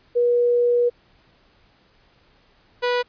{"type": "tone pair in turn", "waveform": ["sine", "sawtooth"], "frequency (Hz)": [482.3, 489.9], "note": ["B4", "B4"], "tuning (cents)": [-41, -14], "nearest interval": "unison", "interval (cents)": 27, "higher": "second", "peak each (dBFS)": -15, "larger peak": "neither", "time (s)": [[0.15, 0.9], [2.82, 3.03]], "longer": "first", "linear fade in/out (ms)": 20, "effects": ["pink hiss -58 dBFS RMS until 3.08 s", "resampled to 11025 Hz"]}